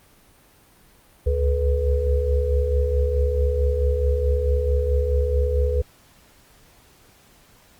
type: tone cluster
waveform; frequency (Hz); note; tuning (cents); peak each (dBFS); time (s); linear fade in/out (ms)
sine; 66.5 / 71.1 / 428.1 / 493.7; C2 / C#2 / A4 / B4; +29 / +45 / -47 / -1; -28 / -19 / -28 / -25; 1.26-5.82; 10
effects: pink hiss -54 dBFS RMS until 7.79 s + Opus 32 kbps